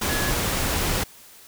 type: tone in noise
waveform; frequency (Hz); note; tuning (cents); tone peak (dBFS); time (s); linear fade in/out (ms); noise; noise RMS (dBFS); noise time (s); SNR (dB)
sine; 1688; G#6; +28; -29; 0.09-0.31; 10; pink; -24; 0.01-1.04; -8
effects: white hiss -48 dBFS RMS until 1.47 s